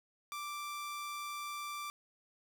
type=tone; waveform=sawtooth; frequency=1174.7 Hz; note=D6; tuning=in tune; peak=-36 dBFS; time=0.32-1.9 s; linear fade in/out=0 ms; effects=none